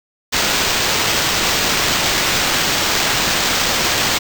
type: noise with sample-and-hold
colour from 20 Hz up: blue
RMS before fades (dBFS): -17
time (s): 0.32-4.19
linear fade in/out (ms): 20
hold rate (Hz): 11025
effects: none